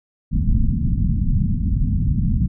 pink low-pass noise, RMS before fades -18 dBFS, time 0.31-2.48 s, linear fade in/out 20 ms, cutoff 230 Hz, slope 48 dB/octave, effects none

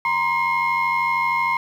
sine tone cluster, 945 / 1038 / 2149 Hz, A#5 / C6 / C7, +23 / -14 / +46 cents, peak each -21 dBFS, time 0.05-1.57 s, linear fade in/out 2 ms, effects tanh soft clip ceiling -13 dBFS + 8-bit

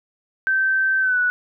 sine tone with pitch glide, 1551 to 1475.8 Hz, G6 to F#6, -19 to -5 cents, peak -16 dBFS, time 0.47-1.3 s, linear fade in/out 0 ms, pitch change -86 cents, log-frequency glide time 1-1.19 s, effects none

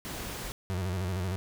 pink noise, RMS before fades -38 dBFS, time 0.05-0.52 s, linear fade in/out 0 ms
35% pulse tone with vibrato, 91.9 Hz, F#2, 11 cents flat, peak -28 dBFS, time 0.7-1.36 s, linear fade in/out 0 ms, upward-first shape square, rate 13 Hz, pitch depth 76 cents each way
effects none

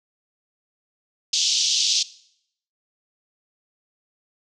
white band-pass noise, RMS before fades -21 dBFS, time 1.33-2.03 s, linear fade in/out 5 ms, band 3000 to 6400 Hz, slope 48 dB/octave, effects noise-tail reverb RT60 0.7 s tail -19 dB re dry

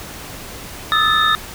sine tone cluster, 1240 / 1301 / 1750 / 3691 Hz, D#6 / E6 / A6 / A#7, -6 / -23 / -10 / -18 cents, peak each -18 dBFS, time 0.92-1.35 s, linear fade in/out 0 ms, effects pink hiss -33 dBFS RMS until 1.54 s

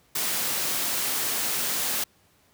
white high-pass noise, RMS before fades -27 dBFS, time 0.15-2.04 s, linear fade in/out 5 ms, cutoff 120 Hz, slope 12 dB/octave, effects pink hiss -62 dBFS RMS until 2.53 s + high-pass 60 Hz 12 dB/octave

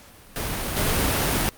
pink noise with level steps, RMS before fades -28 / -22 dBFS, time 0.36-1.49 s, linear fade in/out 0 ms, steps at 0.76 s, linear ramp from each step 10 ms, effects pink hiss -48 dBFS RMS until 1.57 s + Opus 48 kbps

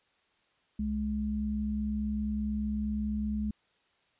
sine tone pair together, 66.59 / 211.4 Hz, C2 / G#3, +31 / +31 cents, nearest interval octave + minor sixth, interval 2000 cents, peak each -35 / -30 dBFS, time 0.79-3.51 s, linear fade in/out 5 ms, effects white hiss -70 dBFS RMS until 4.19 s + resampled to 8000 Hz

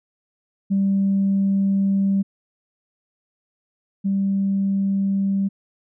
sine tone pair in turn, 196 / 196 Hz, G3 / G3, 0 / 0 cents, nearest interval unison, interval 0 cents, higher neither, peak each -15 / -17 dBFS, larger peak first, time 0.7-2.23 / 4.04-5.49 s, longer first, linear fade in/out 20 ms, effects tanh soft clip ceiling -12 dBFS

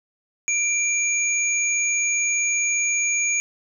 sine tone pair together, 2361 / 6694 Hz, D7 / G#8, +9 / +13 cents, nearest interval octave + tritone, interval 1804 cents, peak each -22 dBFS, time 0.48-3.4 s, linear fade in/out 0 ms, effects none

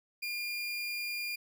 30% pulse tone, 2410 Hz, D7, 44 cents sharp, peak -32 dBFS, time 0.22-1.36 s, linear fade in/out 10 ms, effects none

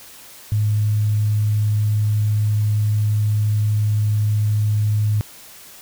sine tone, 105.8 Hz, G#2, 33 cents sharp, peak -15 dBFS, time 0.52-5.21 s, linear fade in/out 0 ms, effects white hiss -42 dBFS RMS until 5.81 s

